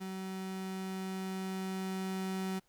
35% pulse tone with level ramp, 189.3 Hz, F#3, 40 cents sharp, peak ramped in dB -37 to -32 dBFS, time 0-2.6 s, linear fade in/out 20 ms, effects pink hiss -72 dBFS RMS until 2.68 s

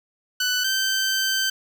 15% pulse tone pair in turn, 1494 / 1550.1 Hz, F#6 / G6, +16 / -20 cents, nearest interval minor second, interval 64 cents, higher second, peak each -14 dBFS, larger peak neither, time 0.4-0.64 / 0.64-1.5 s, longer second, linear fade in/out 5 ms, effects none

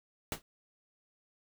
pink noise with exponential decay, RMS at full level -31 dBFS, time 0.32-0.42 s, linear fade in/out 2 ms, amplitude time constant 21 ms, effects none

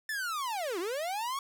45% pulse linear two-way sweep, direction down then up, 1790 to 324.9 to 1130 Hz, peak -32 dBFS, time 0.09-1.39 s, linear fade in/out 2 ms, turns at 0.79 s, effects none

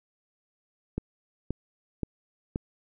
click train, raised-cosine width 3 ms, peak -16 dBFS, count 4, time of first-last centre 0.98-2.559 s, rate 1.9 Hz, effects none

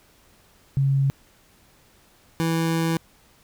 sine / 25% pulse tone pair in turn, 137 / 164.26 Hz, C#3 / E3, -20 / -6 cents, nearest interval minor third, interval 314 cents, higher second, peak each -17 dBFS, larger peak neither, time 0.77-1.1 / 2.4-2.97 s, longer second, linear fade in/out 0 ms, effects pink hiss -57 dBFS RMS until 3.43 s

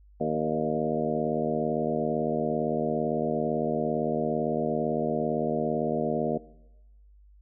harmonic tone with a mistuned harmonic, 77.78 Hz, D#2, in tune, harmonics 2 / 3 / 4 / 5 / 6 / 7 / 8 / 9, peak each -35 / -31 / -37 / -33 / -31 / -37 / -32 / -34 dBFS, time 0.2-6.38 s, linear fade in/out 10 ms, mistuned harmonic 8, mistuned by -27 cents, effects noise-tail reverb RT60 1.0 s tail -20 dB re dry + added 50 Hz sine -52 dBFS peak until 7.41 s

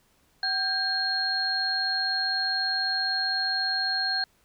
sine tone cluster, 761 / 1597 / 4255 Hz, F#5 / G6 / C8, +48 / +32 / +28 cents, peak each -34 / -29 / -26 dBFS, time 0.43-4.24 s, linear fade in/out 2 ms, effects pink hiss -65 dBFS RMS until 4.44 s

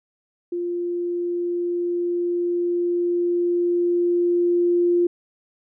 sine tone with level ramp, 349.2 Hz, F4, in tune, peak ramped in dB -23 to -15 dBFS, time 0.52-5.07 s, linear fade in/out 5 ms, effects none

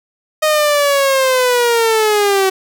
sawtooth linear sweep, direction down, 622.3 to 377.7 Hz, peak -7 dBFS, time 0.42-2.5 s, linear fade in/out 10 ms, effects none

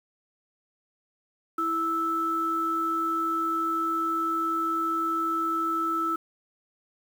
sine tone pair together, 328.5 / 1314 Hz, E4 / E6, -6 / -6 cents, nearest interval 2 octaves, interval 2400 cents, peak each -31 / -25 dBFS, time 1.58-6.16 s, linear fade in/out 5 ms, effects 8-bit

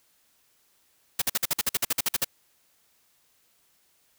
white noise bursts, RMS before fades -24 dBFS, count 14, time 1.19-2.245 s, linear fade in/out 5 ms, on 28 ms, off 51 ms, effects white hiss -66 dBFS RMS until 4.18 s

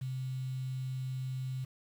sine tone with quantisation, 130.1 Hz, C3, 9 cents flat, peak -34 dBFS, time 0.01-1.65 s, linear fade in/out 10 ms, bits 9, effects none

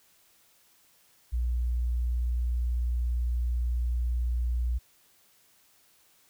sine tone with vibrato, 60.1 Hz, B1, 46 cents flat, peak -25 dBFS, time 1.32-4.79 s, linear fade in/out 20 ms, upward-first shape triangle, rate 18 Hz, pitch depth 12 cents each way, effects white hiss -63 dBFS RMS until 6.29 s

